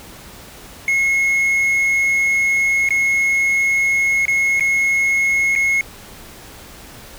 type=tone with dropouts; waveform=triangle; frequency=2170 Hz; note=C#7; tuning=37 cents flat; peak=-12 dBFS; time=0.88-5.81 s; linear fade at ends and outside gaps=1 ms; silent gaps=2.889-2.906 / 4.254-4.281 / 4.597-4.607 / 5.553-5.56 s; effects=pink hiss -39 dBFS RMS until 7.18 s